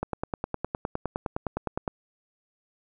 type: click train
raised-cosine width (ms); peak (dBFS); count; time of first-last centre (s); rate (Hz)
1; -14; 19; 0.03-1.878; 9.74
effects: none

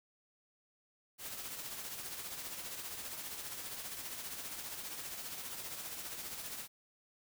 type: noise with tremolo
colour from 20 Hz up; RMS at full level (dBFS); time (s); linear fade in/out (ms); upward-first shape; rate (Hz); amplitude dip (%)
white; -42; 1.18-6.68; 50; triangle; 15; 50
effects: none

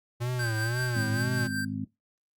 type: tone with vibrato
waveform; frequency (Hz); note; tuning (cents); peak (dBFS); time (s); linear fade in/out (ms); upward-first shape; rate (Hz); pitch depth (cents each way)
square; 117.5; A#2; +14; -29; 0.2-1.48; 20; sine; 2; 120
type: tone with tremolo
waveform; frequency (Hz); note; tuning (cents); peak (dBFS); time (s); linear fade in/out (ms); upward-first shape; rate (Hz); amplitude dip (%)
square; 1568; G6; 0; -30; 0.39-1.65; 5; triangle; 5.2; 60
type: harmonic tone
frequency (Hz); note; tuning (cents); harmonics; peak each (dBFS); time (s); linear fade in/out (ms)
51.91; G#1; 0; 2 / 3 / 4 / 5; -37 / -40 / -35 / -34; 0.95-1.85; 10
effects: noise-tail reverb RT60 0.2 s tail -21 dB re dry + Opus 48 kbps

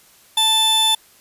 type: tone pair together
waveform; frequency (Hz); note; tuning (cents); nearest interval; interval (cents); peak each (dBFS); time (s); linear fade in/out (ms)
45% pulse; 880 / 3520; A5 / A7; 0 / 0; 2 octaves; 2400; -21 / -15; 0.37-0.95; 5
effects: white hiss -51 dBFS RMS until 1.2 s + resampled to 32000 Hz

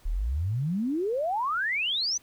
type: exponential sweep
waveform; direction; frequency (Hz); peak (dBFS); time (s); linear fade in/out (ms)
sine; up; 34.65 to 6220; -25; 0.05-2.18; 10
effects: pink hiss -59 dBFS RMS until 2.22 s

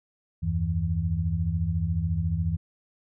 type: tone cluster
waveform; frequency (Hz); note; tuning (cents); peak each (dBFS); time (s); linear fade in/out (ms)
sine; 80.1 / 94.2 / 163.8; E2 / F#2 / E3; -49 / +32 / -11; -28; 0.42-2.57; 20
effects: none

